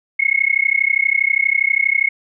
sine tone with amplitude modulation, 2179 Hz, C#7, 30 cents flat, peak -9 dBFS, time 0.19-2.09 s, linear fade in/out 10 ms, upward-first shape sine, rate 32.4 Hz, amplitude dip 100%, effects none

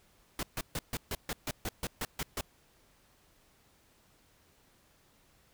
pink noise bursts, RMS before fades -35 dBFS, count 12, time 0.39-2.41 s, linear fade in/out 2 ms, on 40 ms, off 140 ms, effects pink hiss -66 dBFS RMS until 5.53 s

